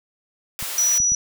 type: high-pass noise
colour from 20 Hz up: white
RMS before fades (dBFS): -29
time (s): 0.59-0.98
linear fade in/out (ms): 0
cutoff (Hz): 560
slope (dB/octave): 12
type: clicks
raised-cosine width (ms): 5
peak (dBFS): -23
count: 3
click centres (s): 0.626 / 1.002 / 1.12
type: tone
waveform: sine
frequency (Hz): 5870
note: F#8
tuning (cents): -15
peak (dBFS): -16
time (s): 0.78-1.15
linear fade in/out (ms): 2
effects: none